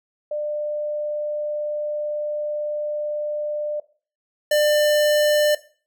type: tone pair in turn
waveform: sine / square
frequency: 597 / 597 Hz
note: D5 / D5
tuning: +28 / +28 cents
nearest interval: unison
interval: 0 cents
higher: neither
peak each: -23 / -16 dBFS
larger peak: second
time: 0.31-3.8 / 4.51-5.55 s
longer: first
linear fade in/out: 5 ms
effects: noise-tail reverb RT60 0.4 s tail -17 dB re dry